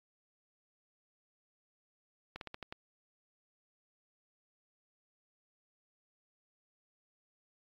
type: slowing click train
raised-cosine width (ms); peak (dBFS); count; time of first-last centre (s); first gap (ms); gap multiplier
0.3; -26; 6; 2.36-2.725; 52; 1.17
effects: AAC 48 kbps